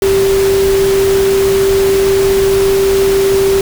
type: tone in noise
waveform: sine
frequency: 390 Hz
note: G4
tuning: 9 cents flat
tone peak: -8 dBFS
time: 0.02-3.61 s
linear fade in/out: 2 ms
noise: pink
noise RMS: -20 dBFS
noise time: 0.02-3.61 s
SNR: +9 dB
effects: none